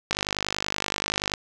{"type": "click train", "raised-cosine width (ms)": 0.2, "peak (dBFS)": -7, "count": 63, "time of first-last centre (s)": [0.11, 1.338], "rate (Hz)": 50.5, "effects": []}